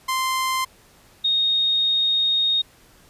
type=tone pair in turn; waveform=sawtooth / sine; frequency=1043 / 3717 Hz; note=C6 / A#7; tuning=-6 / -6 cents; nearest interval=octave + minor seventh; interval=2200 cents; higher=second; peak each=-17 dBFS; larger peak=neither; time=0.08-0.65 / 1.24-2.62 s; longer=second; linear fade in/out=10 ms; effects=pink hiss -53 dBFS RMS until 3.09 s + resampled to 32000 Hz